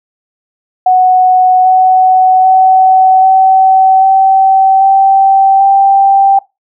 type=tone with pitch steps; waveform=sine; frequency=740 / 747.3 / 754.7 / 762.1 / 769.6 / 777.2 / 784.9 Hz; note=F#5 / F#5 / F#5 / G5 / G5 / G5 / G5; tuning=0 / +17 / +34 / -49 / -32 / -15 / +2 cents; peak=-3 dBFS; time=0.86-6.39 s; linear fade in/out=5 ms; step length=790 ms; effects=noise-tail reverb RT60 0.2 s tail -19 dB re dry